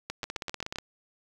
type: two click trains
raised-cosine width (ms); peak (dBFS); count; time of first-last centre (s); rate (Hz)
0.2; -16 / -17; 6 / 10; 0.1-0.759 / 0.24-0.785; 7.59 / 16.5
effects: 7-bit